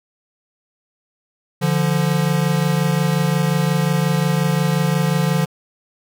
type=tone pair together; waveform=square; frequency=146.83 / 172.45 Hz; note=D3 / F3; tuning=0 / -22 cents; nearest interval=minor third; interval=278 cents; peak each=-19 dBFS; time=1.61-5.46 s; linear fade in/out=20 ms; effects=none